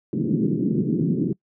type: band-pass noise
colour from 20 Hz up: pink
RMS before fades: -22 dBFS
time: 0.13-1.33 s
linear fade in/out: 2 ms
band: 140 to 370 Hz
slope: 48 dB/octave
effects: noise-tail reverb RT60 0.1 s tail -24 dB re dry